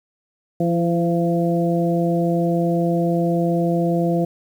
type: harmonic tone with a mistuned harmonic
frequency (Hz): 170.8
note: F3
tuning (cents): -38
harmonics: 1 / 2 / 3 / 4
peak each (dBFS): -19 / -22 / -24 / -25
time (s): 0.6-4.25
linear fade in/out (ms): 5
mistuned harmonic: 2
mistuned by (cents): -18
effects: 8-bit